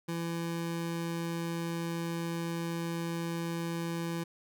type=tone; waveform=25% pulse; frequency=167.9 Hz; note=E3; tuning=32 cents sharp; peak=-29 dBFS; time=0.08-4.24 s; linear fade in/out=10 ms; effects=none